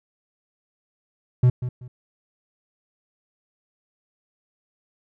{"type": "tone with echo", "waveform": "triangle", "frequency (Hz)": 124.5, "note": "B2", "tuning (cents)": 14, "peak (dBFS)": -10, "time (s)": [1.43, 1.5], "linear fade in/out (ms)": 5, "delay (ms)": 190, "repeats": 2, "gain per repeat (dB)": -12, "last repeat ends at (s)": 1.88, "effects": []}